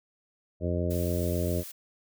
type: harmonic tone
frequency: 87.31 Hz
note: F2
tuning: in tune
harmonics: 1 / 2 / 3 / 4 / 5 / 6 / 7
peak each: -29 / -33 / -36 / -35 / -37 / -37 / -35 dBFS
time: 0.6-1.64 s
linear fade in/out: 50 ms
type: noise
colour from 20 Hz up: blue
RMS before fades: -42 dBFS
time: 0.9-1.72 s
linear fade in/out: 10 ms
effects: none